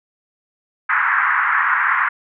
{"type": "band-pass noise", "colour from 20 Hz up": "white", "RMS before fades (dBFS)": -17, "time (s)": [0.89, 2.09], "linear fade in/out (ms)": 10, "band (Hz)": [1000, 1900], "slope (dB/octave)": 48, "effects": []}